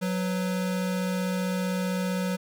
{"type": "tone pair together", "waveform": "square", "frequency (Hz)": [184.5, 498], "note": ["F#3", "B4"], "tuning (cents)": [-5, 14], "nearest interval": "octave + perfect fourth", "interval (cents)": 1719, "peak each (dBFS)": [-27, -35], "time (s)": [0.01, 2.37], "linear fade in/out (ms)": 20, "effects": []}